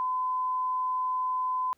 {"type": "tone", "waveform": "sine", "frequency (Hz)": 1016, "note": "B5", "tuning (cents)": 49, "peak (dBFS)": -26, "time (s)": [0, 1.73], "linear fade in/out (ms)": 0, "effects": ["pink hiss -70 dBFS RMS until 1.77 s"]}